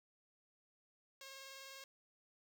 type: tone with vibrato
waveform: 5% pulse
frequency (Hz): 540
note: C#5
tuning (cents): -45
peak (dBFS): -40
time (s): 1.21-1.84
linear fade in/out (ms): 2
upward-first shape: triangle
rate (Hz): 20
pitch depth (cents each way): 29
effects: none